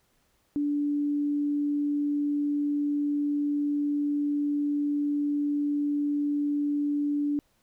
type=tone; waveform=sine; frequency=290.7 Hz; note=D4; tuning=18 cents flat; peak=-24 dBFS; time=0.56-7.39 s; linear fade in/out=0 ms; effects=pink hiss -69 dBFS RMS until 7.62 s